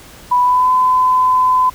sine tone with pitch glide, 987.8 to 1015 Hz, B5 to B5, 0 to +47 cents, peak -9 dBFS, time 0.31-1.7 s, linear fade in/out 10 ms, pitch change +47 cents, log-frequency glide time 0.42-0.71 s, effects pink hiss -39 dBFS RMS until 1.74 s

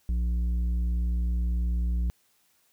sine tone with tanh clipping, 59.3 Hz, A#1, 30 cents sharp, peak -25 dBFS, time 0.09-2.1 s, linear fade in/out 0 ms, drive 7 dB, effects white hiss -67 dBFS RMS until 2.72 s

